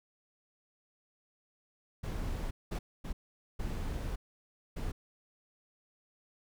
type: noise bursts at uneven times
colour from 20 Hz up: brown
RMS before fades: -36 dBFS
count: 5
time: 2.03-2.51 / 2.71-2.79 / 3.04-3.13 / 3.59-4.16 / 4.76-4.92 s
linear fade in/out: 10 ms
effects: none